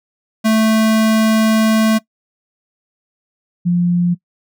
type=tone pair in turn; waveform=square / sine; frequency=220 / 175.27 Hz; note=A3 / F3; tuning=0 / +6 cents; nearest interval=major third; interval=394 cents; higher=first; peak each=-11 dBFS; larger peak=neither; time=0.44-1.99 / 3.65-4.15 s; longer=first; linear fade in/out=20 ms; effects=noise-tail reverb RT60 0.1 s tail -21 dB re dry